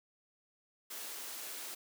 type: high-pass noise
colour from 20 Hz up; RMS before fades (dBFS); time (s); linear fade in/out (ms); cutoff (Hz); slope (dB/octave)
white; -44; 0.9-1.75; 10; 270; 24
effects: none